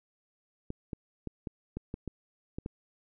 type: clicks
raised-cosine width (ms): 3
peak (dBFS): -23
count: 9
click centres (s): 0.704 / 0.932 / 1.273 / 1.472 / 1.77 / 1.941 / 2.077 / 2.585 / 2.661
effects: none